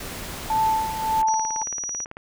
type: noise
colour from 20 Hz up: pink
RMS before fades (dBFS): -34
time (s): 0-1.22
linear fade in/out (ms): 5
type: tone with tremolo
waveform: sine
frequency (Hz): 880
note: A5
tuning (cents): 0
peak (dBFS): -17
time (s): 0.5-1.63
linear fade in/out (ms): 2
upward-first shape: sine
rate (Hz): 1.7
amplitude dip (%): 70
type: click train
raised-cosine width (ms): 0.5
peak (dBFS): -22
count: 18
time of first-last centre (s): 1.23-2.169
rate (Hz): 18.1
type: tone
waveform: sine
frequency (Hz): 5810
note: F#8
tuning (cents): -32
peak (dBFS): -27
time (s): 1.27-2.05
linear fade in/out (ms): 10
effects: none